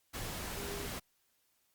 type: tone in noise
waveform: sine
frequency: 403.7 Hz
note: G#4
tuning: 49 cents flat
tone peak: -44 dBFS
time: 0.56-0.89 s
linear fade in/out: 20 ms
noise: pink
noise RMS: -41 dBFS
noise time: 0.13-1 s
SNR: -6 dB
effects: white hiss -75 dBFS RMS until 1.74 s + Opus 48 kbps